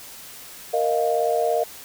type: chord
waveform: sine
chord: Bb suspended fourth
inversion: none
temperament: just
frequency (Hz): 466.2 / 621.6 / 699.2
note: Bb4 / Eb5 / F5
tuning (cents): 0 / -2 / +2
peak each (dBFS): -23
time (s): 0.73-1.64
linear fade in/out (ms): 10
effects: white hiss -41 dBFS RMS until 1.84 s